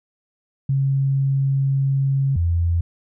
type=tone pair in turn; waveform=sine; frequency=136.5 / 85.12 Hz; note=C#3 / F2; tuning=-26 / -44 cents; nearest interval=minor sixth; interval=818 cents; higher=first; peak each=-16 dBFS; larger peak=neither; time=0.69-2.36 / 2.36-2.81 s; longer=first; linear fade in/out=5 ms; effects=none